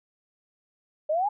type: exponential sweep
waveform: sine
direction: up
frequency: 590 to 860 Hz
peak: -22 dBFS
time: 1.09-1.29 s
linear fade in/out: 10 ms
effects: none